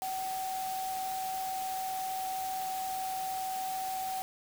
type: tone in noise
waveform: sine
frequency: 758 Hz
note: F#5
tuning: 42 cents sharp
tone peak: -33 dBFS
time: 0.02-4.22 s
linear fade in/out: 0 ms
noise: white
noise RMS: -43 dBFS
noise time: 0.02-4.22 s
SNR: +7 dB
effects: none